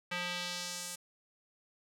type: tone with band-pass filter sweep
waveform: square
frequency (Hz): 177.4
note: F3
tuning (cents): +27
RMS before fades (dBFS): -39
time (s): 0.11-0.96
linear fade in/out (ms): 10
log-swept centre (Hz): 2300 to 9000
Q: 1.3
effects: 10-bit